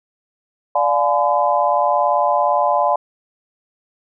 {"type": "chord", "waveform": "sine", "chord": "D diminished seventh", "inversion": "none", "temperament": "just", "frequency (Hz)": [587.3, 704.8, 845.8, 1014.9], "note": ["D5", "F5", "Ab5", "Cb6"], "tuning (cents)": [0, 16, 31, 47], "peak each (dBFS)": -19, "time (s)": [0.75, 2.96], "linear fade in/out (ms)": 5, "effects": []}